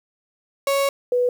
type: tone pair in turn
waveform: 35% pulse / sine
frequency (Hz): 554.4 / 492.5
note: C#5 / B4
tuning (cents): 0 / -5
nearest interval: major second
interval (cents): 205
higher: first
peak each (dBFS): -16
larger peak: neither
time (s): 0.67-0.89 / 1.12-1.29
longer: first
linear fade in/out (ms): 2
effects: 9-bit